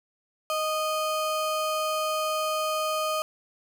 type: ring-modulated tone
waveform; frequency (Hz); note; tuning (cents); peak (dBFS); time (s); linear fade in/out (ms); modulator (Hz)
square; 931; A#5; -2; -23; 0.5-3.22; 0; 307
effects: 10-bit